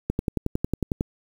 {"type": "click train", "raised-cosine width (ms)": 3, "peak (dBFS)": -10, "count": 11, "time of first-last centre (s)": [0.1, 1.009], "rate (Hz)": 11, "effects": ["7-bit"]}